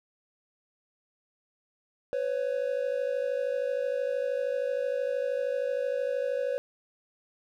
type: tone pair together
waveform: triangle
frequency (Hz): 501.4 / 554.4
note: B4 / C#5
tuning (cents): +26 / 0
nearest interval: major second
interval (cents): 174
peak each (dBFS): -28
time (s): 2.13-6.58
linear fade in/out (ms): 0
effects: none